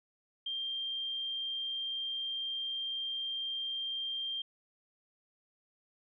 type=tone; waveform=sine; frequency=3181 Hz; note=G7; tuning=25 cents sharp; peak=-34 dBFS; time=0.46-4.42 s; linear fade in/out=5 ms; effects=none